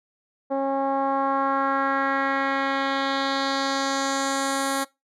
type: tone with low-pass filter sweep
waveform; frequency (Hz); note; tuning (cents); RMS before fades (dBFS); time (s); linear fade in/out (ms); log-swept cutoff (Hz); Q
10% pulse; 272.6; C#4; -29; -24; 0.5-4.85; 20; 630 to 11000; 1.9
effects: noise-tail reverb RT60 0.2 s tail -21 dB re dry